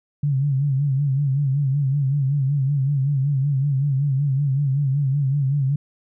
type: tone with vibrato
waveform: sine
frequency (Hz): 138.8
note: C#3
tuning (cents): +3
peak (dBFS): -17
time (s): 0.23-5.76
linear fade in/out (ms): 5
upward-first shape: sine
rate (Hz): 5.3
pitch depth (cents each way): 95
effects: none